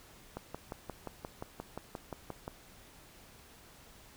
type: click train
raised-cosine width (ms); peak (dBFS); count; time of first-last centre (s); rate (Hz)
1; -25; 13; 0.37-2.479; 5.69
effects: pink hiss -57 dBFS RMS until 4.16 s